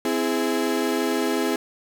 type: chord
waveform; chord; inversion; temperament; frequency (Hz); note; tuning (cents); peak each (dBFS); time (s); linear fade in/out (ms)
35% pulse; C augmented; none; equal with one note detuned; 258.3 / 329.6 / 415.3; C4 / E4 / G#4; -22 / 0 / 0; -24; 0.05-1.56; 2
effects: none